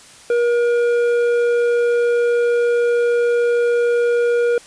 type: tone with tanh clipping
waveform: sine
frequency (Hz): 476.7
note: A#4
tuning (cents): +39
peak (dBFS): -15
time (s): 0.3-4.58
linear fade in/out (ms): 2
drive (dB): 9
effects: white hiss -43 dBFS RMS until 4.66 s + resampled to 22050 Hz